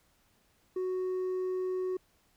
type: tone with hard clipping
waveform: triangle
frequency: 370 Hz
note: F#4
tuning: in tune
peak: -29 dBFS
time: 0.76-1.97 s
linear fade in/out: 5 ms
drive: 1 dB
effects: pink hiss -69 dBFS RMS until 2.36 s